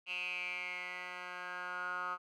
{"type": "tone with band-pass filter sweep", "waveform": "10% pulse", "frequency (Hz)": 179.9, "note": "F#3", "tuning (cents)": -48, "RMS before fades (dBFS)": -41, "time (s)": [0.06, 2.18], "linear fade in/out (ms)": 50, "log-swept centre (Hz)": [2700, 1300], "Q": 9.6, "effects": []}